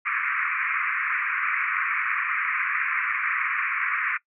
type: band-pass noise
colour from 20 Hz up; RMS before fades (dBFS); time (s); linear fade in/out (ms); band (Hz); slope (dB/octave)
white; -26; 0.05-4.18; 20; 1100 to 2400; 96
effects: noise-tail reverb RT60 0.1 s tail -22 dB re dry